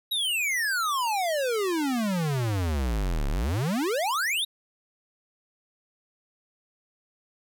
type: exponential two-way sweep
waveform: square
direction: down then up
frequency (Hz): 3895 to 33.37 to 3895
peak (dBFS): -25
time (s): 0.11-4.45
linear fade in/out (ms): 10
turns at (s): 3.28
effects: none